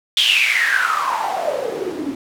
white noise with band-pass filter sweep, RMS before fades -19 dBFS, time 0.17-2.15 s, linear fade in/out 2 ms, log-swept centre 3400 to 260 Hz, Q 9.9, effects none

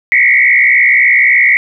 sine tone with frequency modulation, 2093 Hz, C7, in tune, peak -5 dBFS, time 0.12-1.57 s, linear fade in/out 0 ms, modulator 63.5 Hz, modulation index 2.7, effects none

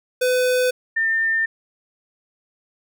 square / sine tone pair in turn, 503 / 1802.4 Hz, B4 / A6, +32 / +41 cents, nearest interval octave + minor seventh, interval 2209 cents, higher second, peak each -17 dBFS, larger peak neither, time 0.21-0.71 / 0.96-1.46 s, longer neither, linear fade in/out 10 ms, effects none

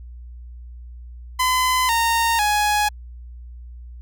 sawtooth tone with pitch steps, 1017 / 921.9 / 835.7 Hz, C6 / A#5 / G#5, -50 / -19 / +11 cents, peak -13 dBFS, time 1.39-2.89 s, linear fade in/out 10 ms, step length 500 ms, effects added 60 Hz sine -35 dBFS peak until 4.01 s

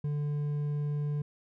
triangle tone with hard clipping, 146.83 Hz, D3, in tune, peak -30 dBFS, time 0.04-1.22 s, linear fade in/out 5 ms, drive 7 dB, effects none

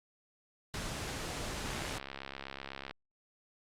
pink noise, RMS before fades -39 dBFS, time 0.74-1.98 s, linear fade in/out 0 ms
click train, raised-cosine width 0.3 ms, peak -25 dBFS, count 86, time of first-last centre 1.66-2.91 s, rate 68 Hz
effects low-pass 9000 Hz 12 dB/octave + Opus 48 kbps

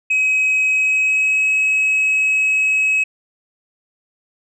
sine tone with pitch glide, 2542 to 2561 Hz, D#7 to D#7, +36 to +49 cents, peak -11 dBFS, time 0.1-3.04 s, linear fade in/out 10 ms, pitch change +13 cents, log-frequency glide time 0.69-1.5 s, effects tanh soft clip ceiling -12 dBFS

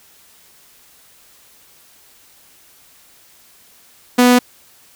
sawtooth tone, 246.9 Hz, B3, in tune, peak -4 dBFS, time 4.18-4.39 s, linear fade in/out 10 ms, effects white hiss -49 dBFS RMS until 4.95 s

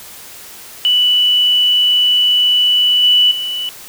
sine tone with level steps, 2966 Hz, F#7, 4 cents sharp, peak -9 / -7 / -18 dBFS, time 0.85-3.69 s, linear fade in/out 0 ms, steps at 3.03 / 3.31 s, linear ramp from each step 5 ms, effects white hiss -35 dBFS RMS until 3.88 s

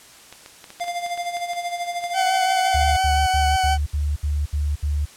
clicks, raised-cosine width 0.2 ms, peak -22 dBFS, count 12, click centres 0.326 / 0.461 / 0.642 / 0.704 / 0.799 / 0.842 / 0.882 / 1.063 / 1.176 / 1.369 / 1.534 / 2.04 s
square tone with tremolo, 698.5 Hz, F5, in tune, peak -23 dBFS, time 0.8-2.97 s, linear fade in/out 10 ms, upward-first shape sine, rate 13 Hz, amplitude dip 65%
40% pulse tone with vibrato, 754 Hz, F#5, 32 cents sharp, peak -17 dBFS, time 2.13-3.78 s, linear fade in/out 50 ms, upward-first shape triangle, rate 5.8 Hz, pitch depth 23 cents each way
sine tone bursts, 73.42 Hz, D2, in tune, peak -19 dBFS, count 8, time 2.74-5.056 s, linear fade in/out 10 ms, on 230 ms, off 68 ms
effects white hiss -46 dBFS RMS until 5.16 s + low-pass 10000 Hz 12 dB/octave

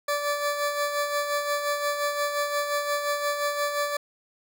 20% pulse tone with tremolo, 581 Hz, D5, 19 cents flat, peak -18 dBFS, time 0.08-3.97 s, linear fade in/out 5 ms, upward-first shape sine, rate 5.7 Hz, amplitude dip 50%, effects none

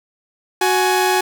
sawtooth tone pair together, 369.6 / 838 Hz, F#4 / G#5, -2 / +15 cents, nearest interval octave + major second, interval 1417 cents, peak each -13 dBFS, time 0.61-1.21 s, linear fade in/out 5 ms, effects none

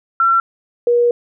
sine tone pair in turn, 1355 / 479.1 Hz, E6 / A#4, +47 / +47 cents, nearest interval octave + tritone, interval 1800 cents, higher first, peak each -10 dBFS, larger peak neither, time 0.2-0.4 / 0.87-1.11 s, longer second, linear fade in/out 2 ms, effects none

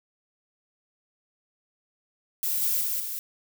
violet noise with echo, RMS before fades -27 dBFS, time 2.43-2.81 s, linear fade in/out 0 ms, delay 190 ms, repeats 2, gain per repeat -3 dB, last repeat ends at 3.19 s, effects none

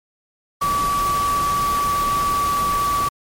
sine tone in noise, 1147 Hz, D6, 41 cents flat, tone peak -17 dBFS, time 0.61-3.09 s, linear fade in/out 10 ms, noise pink, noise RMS -28 dBFS, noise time 0.61-3.09 s, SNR +8 dB, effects MP3 64 kbps

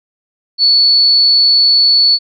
sine tone, 4435 Hz, C#8, in tune, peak -6 dBFS, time 0.58-2.19 s, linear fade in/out 50 ms, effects none

